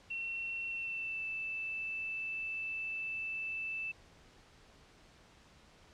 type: tone with pitch glide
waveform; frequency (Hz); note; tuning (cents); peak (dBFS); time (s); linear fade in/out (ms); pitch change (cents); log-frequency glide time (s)
sine; 2714 to 2643; E7 to E7; +50 to +4; -36; 0.1-3.92; 10; -46; 0.7-1.25
effects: pink hiss -61 dBFS RMS until 5.93 s + low-pass 6000 Hz 12 dB/octave